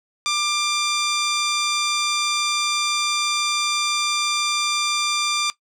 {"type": "tone", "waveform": "10% pulse", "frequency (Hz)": 1189, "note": "D6", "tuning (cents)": 21, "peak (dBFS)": -11, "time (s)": [0.26, 5.5], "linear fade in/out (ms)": 0, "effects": ["noise-tail reverb RT60 0.1 s tail -17 dB re dry", "low-pass 9000 Hz 12 dB/octave"]}